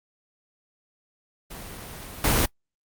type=noise with level steps; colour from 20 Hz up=pink; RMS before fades=-39 / -21 dBFS; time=1.5-2.46 s; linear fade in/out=10 ms; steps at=2.24 s; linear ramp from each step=2 ms; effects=noise-tail reverb RT60 0.1 s tail -22 dB re dry + Opus 32 kbps